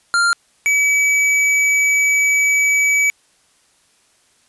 square tone pair in turn, 1393 / 2286 Hz, F6 / D7, -5 / -47 cents, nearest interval major sixth, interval 858 cents, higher second, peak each -13 dBFS, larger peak neither, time 0.14-0.33 / 0.66-3.1 s, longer second, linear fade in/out 0 ms, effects white hiss -57 dBFS RMS until 4.48 s + resampled to 24000 Hz

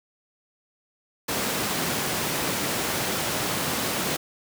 pink high-pass noise, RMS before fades -27 dBFS, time 1.28-4.17 s, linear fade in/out 10 ms, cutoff 150 Hz, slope 12 dB/octave, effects none

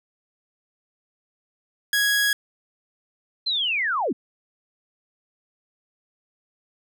sawtooth tone, 1661.2 Hz, G#6, in tune, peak -15 dBFS, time 1.93-2.33 s, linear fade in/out 2 ms
sine linear sweep, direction down, 4186 to 180.2 Hz, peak -21 dBFS, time 3.46-4.13 s, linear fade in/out 10 ms
effects none

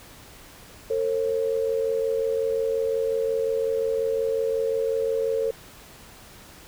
sine tone pair together, 452.4 / 538 Hz, A4 / C5, +48 / +48 cents, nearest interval minor third, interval 300 cents, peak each -23 / -27 dBFS, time 0.9-5.51 s, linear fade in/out 5 ms, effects pink hiss -47 dBFS RMS until 6.67 s

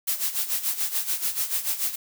blue noise with tremolo, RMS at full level -24 dBFS, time 0.07-1.96 s, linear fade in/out 10 ms, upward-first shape sine, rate 6.9 Hz, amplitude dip 75%, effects none

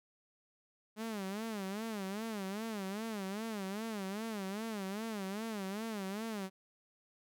sawtooth tone with vibrato, 207.7 Hz, G#3, in tune, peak -34 dBFS, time 0.96-6.5 s, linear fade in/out 50 ms, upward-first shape sine, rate 2.5 Hz, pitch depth 160 cents each way, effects none

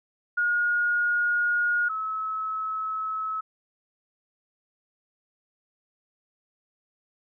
sine tone pair in turn, 1435 / 1293.2 Hz, F6 / E6, +47 / -34 cents, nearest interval major second, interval 181 cents, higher first, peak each -21 / -27 dBFS, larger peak first, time 0.37-1.89 / 1.89-3.41 s, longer neither, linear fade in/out 10 ms, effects none

